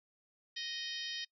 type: harmonic tone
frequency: 622.3 Hz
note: D#5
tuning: in tune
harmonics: 3 / 4 / 5 / 6 / 7 / 8 / 9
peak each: -46 / -51 / -43 / -44 / -49 / -46 / -50 dBFS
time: 0.56-1.25 s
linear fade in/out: 10 ms
effects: noise-tail reverb RT60 0.1 s tail -24 dB re dry